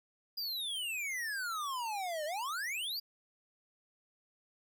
square exponential two-way sweep, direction down then up, 4913 to 587.3 to 4913 Hz, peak -36 dBFS, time 0.37-3 s, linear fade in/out 10 ms, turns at 2.25 s, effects none

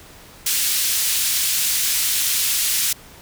white band-pass noise, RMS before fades -20 dBFS, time 0.46-2.93 s, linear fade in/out 5 ms, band 2500 to 15000 Hz, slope 12 dB/octave, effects pink hiss -44 dBFS RMS until 3.21 s

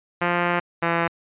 5% pulse tone pair in turn, 174.61 / 168.62 Hz, F3 / E3, 0 / +40 cents, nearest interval minor second, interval 60 cents, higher first, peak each -8 dBFS, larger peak neither, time 0.21-0.6 / 0.82-1.08 s, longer first, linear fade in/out 10 ms, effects resampled to 8000 Hz

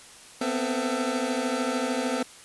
25% pulse tone cluster, 246.2 / 259.5 / 445.5 / 669 Hz, B3 / C4 / A4 / E5, -5 / -14 / +22 / +25 cents, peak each -27 / -25 / -30 / -30 dBFS, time 0.41-2.23 s, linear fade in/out 5 ms, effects white hiss -48 dBFS RMS until 2.44 s + resampled to 24000 Hz

